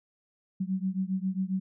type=beating tone pair; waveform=sine; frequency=185.8 / 193.2 Hz; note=F#3 / G3; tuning=+7 / -25 cents; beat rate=7.4 Hz; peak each=-30 / -31 dBFS; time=0.6-1.6 s; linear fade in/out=10 ms; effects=none